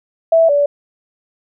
sine tone pair in turn, 657 / 576.1 Hz, E5 / D5, -6 / -33 cents, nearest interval major second, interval 227 cents, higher first, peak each -7 / -10 dBFS, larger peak first, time 0.32-0.49 / 0.49-0.66 s, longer neither, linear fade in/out 5 ms, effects none

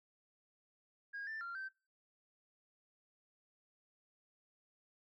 sine tone with pitch steps, 1633 / 1775 / 1384 / 1552 Hz, G#6 / A6 / F6 / G6, -30 / +15 / -16 / -18 cents, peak -40 dBFS, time 1.13-1.69 s, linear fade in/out 20 ms, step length 140 ms, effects noise-tail reverb RT60 0.3 s tail -22 dB re dry + tanh soft clip ceiling -39 dBFS

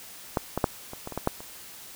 clicks, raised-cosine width 1 ms, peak -9 / -12 / -6 / -23 / -20 / -22 / -15 / -8 / -27 dBFS, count 9, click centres 0.372 / 0.576 / 0.642 / 0.934 / 1.074 / 1.123 / 1.176 / 1.274 / 1.405 s, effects white hiss -45 dBFS RMS until 1.95 s

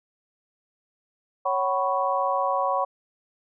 sine tone cluster, 555 / 753 / 987 / 1108 Hz, C#5 / F#5 / B5 / C#6, +2 / +30 / -1 / -1 cents, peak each -27 dBFS, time 1.45-2.85 s, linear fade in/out 10 ms, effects none

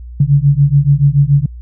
sine beating tone pair, 138.59 / 145.59 Hz, C#3 / D3, 0 / -15 cents, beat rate 7 Hz, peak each -10 dBFS, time 0.2-1.46 s, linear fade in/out 5 ms, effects added 60 Hz sine -27 dBFS peak until 1.61 s

